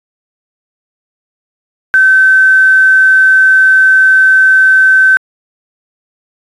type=tone with quantisation; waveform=sine; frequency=1537 Hz; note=G6; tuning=35 cents flat; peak=-3 dBFS; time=1.94-5.17 s; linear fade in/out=0 ms; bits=5; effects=resampled to 24000 Hz